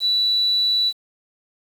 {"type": "tone", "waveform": "sine", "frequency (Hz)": 3951, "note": "B7", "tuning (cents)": 0, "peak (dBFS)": -16, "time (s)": [0, 0.93], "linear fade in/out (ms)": 50, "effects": ["7-bit"]}